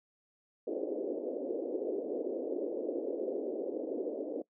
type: band-pass noise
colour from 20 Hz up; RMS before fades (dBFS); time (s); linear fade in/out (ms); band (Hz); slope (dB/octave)
white; -36; 0.67-4.42; 5; 280 to 540; 48
effects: noise-tail reverb RT60 0.1 s tail -21 dB re dry